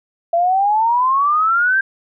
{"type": "exponential sweep", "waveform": "sine", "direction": "up", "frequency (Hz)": [669, 1600], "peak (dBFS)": -12, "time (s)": [0.33, 1.81], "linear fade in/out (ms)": 5, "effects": []}